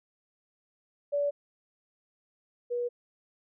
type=tone pair in turn; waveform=sine; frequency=575 / 483.7 Hz; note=D5 / B4; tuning=-37 / -36 cents; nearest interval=minor third; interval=299 cents; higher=first; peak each=-25 / -28 dBFS; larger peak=first; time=1.12-1.31 / 2.7-2.89 s; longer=neither; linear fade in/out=20 ms; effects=none